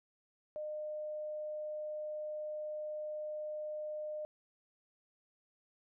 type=tone; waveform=sine; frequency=608 Hz; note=D#5; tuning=40 cents flat; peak=-38 dBFS; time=0.56-4.25 s; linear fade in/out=0 ms; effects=none